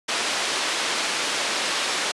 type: low-pass noise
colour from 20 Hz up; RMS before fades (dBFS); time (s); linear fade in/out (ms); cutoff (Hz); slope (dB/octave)
white; -25; 0.08-2.12; 10; 4700; 12
effects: high-pass 300 Hz 12 dB/octave + resampled to 24000 Hz